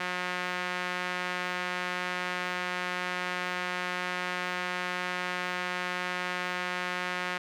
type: tone with band-pass filter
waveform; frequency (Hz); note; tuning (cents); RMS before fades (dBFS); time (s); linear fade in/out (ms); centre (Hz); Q
sawtooth; 180.2; F#3; -45; -33; 0-7.38; 5; 1900; 1.3
effects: none